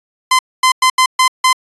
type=tone bursts at uneven times; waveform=sawtooth; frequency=1031 Hz; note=C6; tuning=26 cents flat; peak=-4 dBFS; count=6; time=0.31-0.39 / 0.63-0.72 / 0.82-0.9 / 0.98-1.06 / 1.19-1.28 / 1.44-1.53 s; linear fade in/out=5 ms; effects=resampled to 24000 Hz